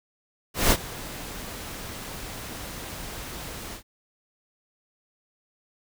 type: noise with ADSR envelope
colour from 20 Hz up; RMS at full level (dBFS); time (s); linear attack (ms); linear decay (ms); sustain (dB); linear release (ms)
pink; -18; 0.54-3.83; 170; 55; -19; 96
effects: none